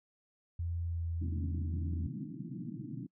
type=tone with pitch glide; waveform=sine; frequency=85 to 83.83 Hz; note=F2 to E2; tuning=-46 to +30 cents; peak=-33 dBFS; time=0.59-2.07 s; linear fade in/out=5 ms; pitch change=-24 cents; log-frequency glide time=0.85-1.03 s
type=band-pass noise; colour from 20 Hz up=pink; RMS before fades=-42 dBFS; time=1.21-3.07 s; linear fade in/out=10 ms; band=120 to 320 Hz; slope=96 dB/octave
effects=noise-tail reverb RT60 0.1 s tail -26 dB re dry